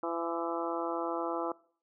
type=harmonic tone with a mistuned harmonic; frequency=168.3 Hz; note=E3; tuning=36 cents sharp; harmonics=2 / 3 / 4 / 5 / 6 / 7 / 8; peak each=-36 / -38 / -39 / -40 / -41 / -41 / -42 dBFS; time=0.03-1.52 s; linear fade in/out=2 ms; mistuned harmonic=8; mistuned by=-35 cents; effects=noise-tail reverb RT60 0.5 s tail -22 dB re dry